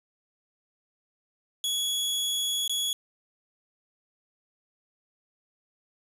sawtooth tone with dropouts, 3363 Hz, G#7, 21 cents sharp, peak -23 dBFS, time 1.64-2.93 s, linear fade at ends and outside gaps 1 ms, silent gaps 2.678-2.695 s, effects resampled to 32000 Hz + 9-bit

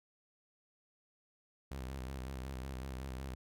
sawtooth tone with vibrato, 65.4 Hz, C2, in tune, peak -37 dBFS, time 1.71-3.35 s, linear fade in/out 5 ms, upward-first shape square, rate 5.4 Hz, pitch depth 64 cents each way, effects none

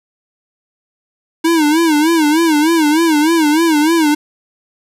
square tone with vibrato, 315.2 Hz, D#4, 23 cents sharp, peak -10 dBFS, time 1.44-4.15 s, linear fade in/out 10 ms, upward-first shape sine, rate 3.3 Hz, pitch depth 120 cents each way, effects resampled to 32000 Hz + 7-bit

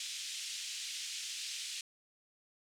pink band-pass noise, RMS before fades -42 dBFS, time 0-1.81 s, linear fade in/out 2 ms, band 2700 to 8200 Hz, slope 24 dB/octave, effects none

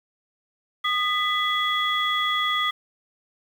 sine tone cluster, 1231 / 1993 / 3355 Hz, D#6 / B6 / G#7, -19 / +15 / +17 cents, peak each -24 / -26 / -25 dBFS, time 0.84-2.71 s, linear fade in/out 10 ms, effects tanh soft clip ceiling -11 dBFS + 8-bit

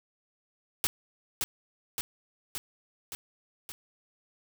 white noise with echo, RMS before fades -27 dBFS, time 0.84-0.87 s, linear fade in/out 0 ms, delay 570 ms, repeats 5, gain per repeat -3 dB, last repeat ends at 3.72 s, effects none

